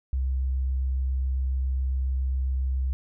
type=tone with vibrato; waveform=sine; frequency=65.41 Hz; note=C2; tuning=in tune; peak=-23 dBFS; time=0.13-2.93 s; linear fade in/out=0 ms; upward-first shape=triangle; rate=7.3 Hz; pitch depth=9 cents each way; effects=none